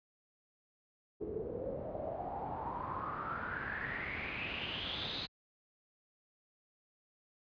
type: noise with low-pass filter sweep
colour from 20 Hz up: pink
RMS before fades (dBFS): -40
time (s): 1.2-5.27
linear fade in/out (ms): 20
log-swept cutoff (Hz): 400 to 4100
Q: 7.8
effects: high-pass 60 Hz 12 dB/octave + resampled to 11025 Hz